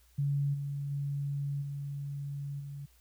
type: tone with level steps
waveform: sine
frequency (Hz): 141.6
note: C#3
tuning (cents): +37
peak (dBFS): -27 / -33 / -31 / -35 / -39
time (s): 0.18-2.86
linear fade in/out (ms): 10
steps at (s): 0.53 / 0.9 / 1.61 / 2.59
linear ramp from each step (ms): 20
effects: added 60 Hz sine -62 dBFS peak until 3 s + white hiss -67 dBFS RMS until 3 s